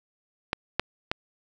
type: clicks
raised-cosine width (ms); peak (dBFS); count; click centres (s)
0.3; -9 / -6 / -9; 3; 0.531 / 0.796 / 1.115
effects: none